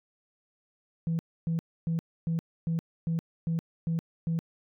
sine tone bursts, 164.81 Hz, E3, in tune, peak -24 dBFS, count 9, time 1.07-4.39 s, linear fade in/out 0 ms, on 120 ms, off 280 ms, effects tanh soft clip ceiling -23 dBFS

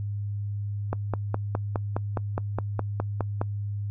click train, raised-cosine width 1 ms, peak -13 dBFS, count 13, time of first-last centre 0.93-3.414 s, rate 4.83 Hz, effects noise-tail reverb RT60 0.1 s tail -25 dB re dry + added 102 Hz sine -28 dBFS peak until 3.9 s

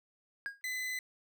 triangle tone with exponential decay, 1632 Hz, G#6, 31 cents flat, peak -30 dBFS, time 0.46-0.61 s, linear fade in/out 0 ms, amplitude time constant 32 ms
40% pulse tone, 2018 Hz, B6, 37 cents sharp, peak -34 dBFS, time 0.64-0.99 s, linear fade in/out 2 ms
effects none

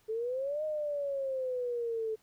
sine exponential two-way sweep, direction up then down, 431 to 622.3 to 434.4 Hz, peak -31 dBFS, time 0.08-2.16 s, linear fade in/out 20 ms, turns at 0.64 s, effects pink hiss -68 dBFS RMS until 2.22 s

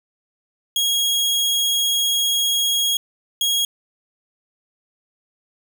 sawtooth tone bursts at uneven times, 3295 Hz, G#7, 14 cents flat, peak -14 dBFS, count 2, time 0.76-2.97 / 3.41-3.65 s, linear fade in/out 2 ms, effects none

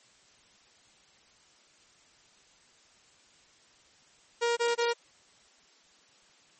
sawtooth tone bursts, 471.6 Hz, A#4, 20 cents sharp, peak -21 dBFS, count 3, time 4.41-4.936 s, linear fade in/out 20 ms, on 160 ms, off 23 ms, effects white hiss -61 dBFS RMS until 6.59 s + MP3 32 kbps

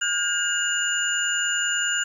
sine tone cluster, 1431 / 1601 / 2845 / 7020 Hz, F6 / G6 / F7 / A8, +42 / +36 / +31 / -5 cents, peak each -27 dBFS, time 0.01-2.04 s, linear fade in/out 10 ms, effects 9-bit

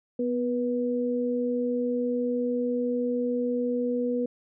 sine tone pair together, 246.9 / 486.9 Hz, B3 / B4, 0 / -25 cents, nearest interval octave, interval 1175 cents, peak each -27 dBFS, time 0.19-4.26 s, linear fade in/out 5 ms, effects none

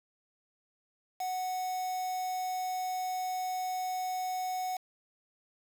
triangle tone with quantisation, 740 Hz, F#5, in tune, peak -30 dBFS, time 1.2-4.77 s, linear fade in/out 5 ms, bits 7, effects none

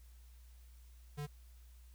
square tone, 146.4 Hz, D3, 5 cents flat, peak -40 dBFS, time 1.17-1.27 s, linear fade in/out 20 ms, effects added 60 Hz sine -55 dBFS peak until 1.94 s + white hiss -70 dBFS RMS until 1.94 s

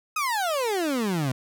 30% pulse exponential sweep, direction down, 1291 to 123.47 Hz, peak -21 dBFS, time 0.16-1.32 s, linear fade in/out 5 ms, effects none

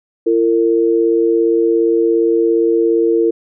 sine tone pair together, 338.6 / 455.9 Hz, E4 / A#4, +46 / -39 cents, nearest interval perfect fourth, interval 515 cents, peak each -13 dBFS, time 0.26-3.31 s, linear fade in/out 10 ms, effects none

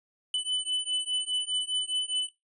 square beating tone pair, 2997 / 3001.9 Hz, F#7 / F#7, +22 / +24 cents, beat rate 4.9 Hz, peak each -31 dBFS, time 0.34-2.29 s, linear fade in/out 2 ms, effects noise-tail reverb RT60 0.2 s tail -18 dB re dry + resampled to 24000 Hz

